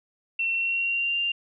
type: tone with pitch glide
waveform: sine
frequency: 2709 to 2790 Hz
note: E7 to F7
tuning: +47 to -2 cents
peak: -23 dBFS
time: 0.39-1.32 s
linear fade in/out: 5 ms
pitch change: +51 cents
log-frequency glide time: 0.52-1.2 s
effects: none